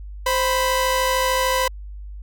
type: tone pair together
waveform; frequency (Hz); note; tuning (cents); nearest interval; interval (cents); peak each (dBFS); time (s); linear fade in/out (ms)
sawtooth; 521.2 / 989; C5 / B5; -7 / +2; major seventh; 1109; -17; 0.26-1.68; 5
effects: added 50 Hz sine -32 dBFS peak until 2.22 s